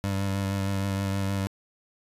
25% pulse tone with vibrato, 98 Hz, G2, in tune, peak -22 dBFS, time 0.04-1.47 s, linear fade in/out 0 ms, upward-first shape triangle, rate 6.4 Hz, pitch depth 26 cents each way, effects resampled to 32000 Hz

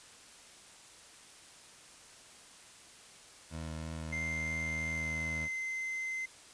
20% pulse tone with vibrato, 79.9 Hz, D#2, 47 cents sharp, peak -34 dBFS, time 3.5-5.49 s, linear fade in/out 50 ms, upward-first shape sine, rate 3 Hz, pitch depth 15 cents each way
triangle tone with pitch glide, 2093 to 2067 Hz, C7 to C7, 0 to -22 cents, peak -33 dBFS, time 4.12-6.26 s, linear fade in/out 10 ms, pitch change -22 cents, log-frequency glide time 4.88-5.19 s
effects white hiss -55 dBFS RMS until 6.53 s + resampled to 22050 Hz

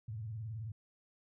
sine tone with vibrato, 110 Hz, A2, in tune, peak -39 dBFS, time 0.08-0.72 s, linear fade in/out 5 ms, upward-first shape triangle, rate 19 Hz, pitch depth 200 cents each way, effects none

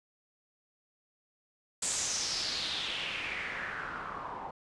white noise with low-pass filter sweep, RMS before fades -36 dBFS, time 1.82-4.51 s, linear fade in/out 5 ms, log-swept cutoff 8000 to 860 Hz, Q 4, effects resampled to 24000 Hz

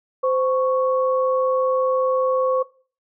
sine tone pair together, 517.2 / 1108.7 Hz, C5 / C#6, -20 / 0 cents, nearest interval octave + minor second, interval 1320 cents, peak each -18 / -23 dBFS, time 0.23-2.63 s, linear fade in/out 10 ms, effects noise-tail reverb RT60 0.4 s tail -19 dB re dry

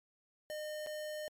square tone with dropouts, 609 Hz, D#5, 37 cents flat, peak -40 dBFS, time 0.5-1.28 s, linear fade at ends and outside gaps 0 ms, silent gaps 0.863-0.87 s, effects MP3 64 kbps

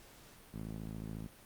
sawtooth tone with band-pass filter, 54.1 Hz, A1, 29 cents flat, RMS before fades -43 dBFS, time 0.53-1.28 s, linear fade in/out 20 ms, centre 200 Hz, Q 1.6, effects pink hiss -58 dBFS RMS until 1.45 s + Opus 48 kbps

